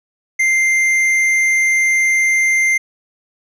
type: tone with tanh clipping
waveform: sine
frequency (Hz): 2093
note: C7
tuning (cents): 0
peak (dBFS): -13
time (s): 0.39-2.78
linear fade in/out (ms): 10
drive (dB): 9
effects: none